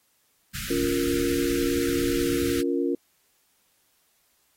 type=band-stop noise; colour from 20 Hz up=pink; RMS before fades=-33 dBFS; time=0.54-2.62 s; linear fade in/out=10 ms; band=230 to 1300 Hz; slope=96 dB/octave
type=chord; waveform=sine; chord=Bb minor; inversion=first; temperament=just; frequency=279.7 / 349.6 / 466.2 Hz; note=Db4 / F4 / Bb4; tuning=+16 / +2 / 0 cents; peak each=-26 / -26 / -29 dBFS; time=0.7-2.95 s; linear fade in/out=5 ms
effects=white hiss -67 dBFS RMS until 4.56 s + AAC 48 kbps